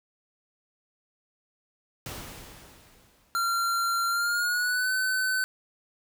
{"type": "noise with exponential decay", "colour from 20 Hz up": "pink", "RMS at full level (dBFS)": -37, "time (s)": [2.06, 3.81], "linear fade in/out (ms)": 1, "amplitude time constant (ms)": 380}
{"type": "tone with pitch glide", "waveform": "square", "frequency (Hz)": [1375, 1516.9], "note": ["F6", "F#6"], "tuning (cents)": [-27, 43], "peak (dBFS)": -25, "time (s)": [3.35, 5.44], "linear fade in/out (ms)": 0, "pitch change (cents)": 170, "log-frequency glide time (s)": [4.08, 4.92]}
{"effects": []}